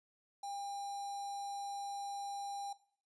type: tone with notch filter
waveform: square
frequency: 802 Hz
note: G5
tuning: 39 cents sharp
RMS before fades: -43 dBFS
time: 0.43-2.73 s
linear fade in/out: 5 ms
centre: 2300 Hz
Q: 0.88
effects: noise-tail reverb RT60 0.5 s tail -17 dB re dry + resampled to 22050 Hz